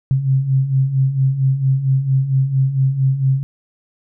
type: beating tone pair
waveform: sine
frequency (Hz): 130.8 / 135.2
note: C3 / C#3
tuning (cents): 0 / -43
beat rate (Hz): 4.4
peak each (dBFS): -20 / -14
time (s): 0.11-3.43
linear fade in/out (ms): 0
effects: none